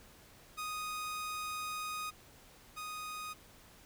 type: tone pair in turn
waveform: sawtooth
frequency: 1244.5 / 1244.5 Hz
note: D#6 / D#6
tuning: 0 / 0 cents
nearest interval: unison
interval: 0 cents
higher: neither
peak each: -34 / -37 dBFS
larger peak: first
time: 0.57-2.11 / 2.76-3.34 s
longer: first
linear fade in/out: 20 ms
effects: pink hiss -59 dBFS RMS until 3.85 s